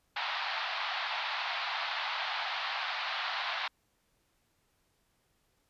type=band-pass noise; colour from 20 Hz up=pink; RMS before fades=-35 dBFS; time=0.16-3.68 s; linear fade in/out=5 ms; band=720 to 4400 Hz; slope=48 dB/octave; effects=pink hiss -74 dBFS RMS until 5.69 s + resampled to 32000 Hz